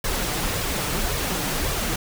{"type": "noise with flanger", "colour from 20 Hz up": "pink", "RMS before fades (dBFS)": -25, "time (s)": [0.04, 1.96], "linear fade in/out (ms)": 5, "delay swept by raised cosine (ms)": [1.7, 6.9], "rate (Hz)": 1.8, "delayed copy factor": 0.55, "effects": []}